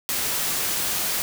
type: noise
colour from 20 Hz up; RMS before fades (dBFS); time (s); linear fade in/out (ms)
white; -25; 0.09-1.22; 0
effects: none